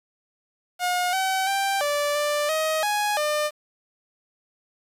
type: tone with pitch steps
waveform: sawtooth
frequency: 718 / 762 / 786 / 583 / 590 / 630 / 833 / 600 Hz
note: F5 / G5 / G5 / D5 / D5 / D#5 / G#5 / D5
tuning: +48 / -49 / +4 / -13 / +8 / +21 / +5 / +37 cents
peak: -18 dBFS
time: 0.79-3.51 s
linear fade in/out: 50 ms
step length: 340 ms
effects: resampled to 32000 Hz + 8-bit